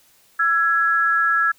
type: tone pair together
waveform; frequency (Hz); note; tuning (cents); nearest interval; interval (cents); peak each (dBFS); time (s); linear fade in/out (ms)
sine; 1341.8 / 1670; E6 / G#6; +30 / +9; major third; 379; -18; 0.39-1.52; 10
effects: white hiss -56 dBFS RMS until 1.58 s